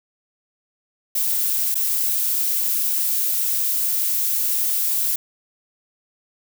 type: noise with dropouts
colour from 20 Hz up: violet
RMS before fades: -21 dBFS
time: 1.15-5.16 s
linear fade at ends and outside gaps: 5 ms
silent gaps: 1.745-1.753 s
effects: none